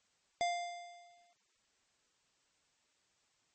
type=tone with exponential decay; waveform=square; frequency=698.5 Hz; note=F5; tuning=in tune; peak=-30 dBFS; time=0.41-1.33 s; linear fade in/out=0 ms; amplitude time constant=200 ms; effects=white hiss -75 dBFS RMS until 3.54 s + MP3 32 kbps